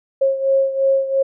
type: beating tone pair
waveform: sine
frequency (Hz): 540 / 542.9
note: C#5 / C#5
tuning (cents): -45 / -36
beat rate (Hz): 2.9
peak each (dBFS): -15 / -20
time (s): 0.21-1.23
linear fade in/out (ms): 10
effects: none